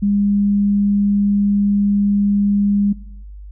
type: tone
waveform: sine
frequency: 202.5 Hz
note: G#3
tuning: 43 cents flat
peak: -13 dBFS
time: 0.02-2.93 s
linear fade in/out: 10 ms
effects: noise-tail reverb RT60 0.9 s tail -21 dB re dry + added 50 Hz sine -32 dBFS peak until 3.51 s